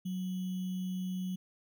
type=tone with sample-and-hold; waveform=sine; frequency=184.6 Hz; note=F#3; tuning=4 cents flat; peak=-33 dBFS; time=0.05-1.36 s; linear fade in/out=10 ms; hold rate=3150 Hz; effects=none